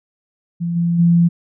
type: tone with level steps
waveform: sine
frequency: 170.7 Hz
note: F3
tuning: 39 cents flat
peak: -18 / -14 / -9 dBFS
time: 0.6-1.29 s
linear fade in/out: 20 ms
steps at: 0.75 / 0.98 s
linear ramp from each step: 20 ms
effects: none